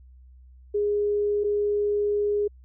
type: tone pair in turn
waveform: sine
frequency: 412.7 / 412.7 Hz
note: G#4 / G#4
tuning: -11 / -11 cents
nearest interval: unison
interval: 0 cents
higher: neither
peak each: -21 dBFS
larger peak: neither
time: 0.74-1.44 / 1.44-2.48 s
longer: second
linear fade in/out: 10 ms
effects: added 63 Hz sine -47 dBFS peak until 2.64 s